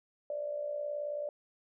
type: tone with amplitude modulation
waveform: sine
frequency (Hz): 587.3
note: D5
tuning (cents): 0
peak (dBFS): -31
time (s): 0.3-1.29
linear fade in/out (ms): 2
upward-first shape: sine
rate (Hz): 58.8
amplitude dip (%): 60
effects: none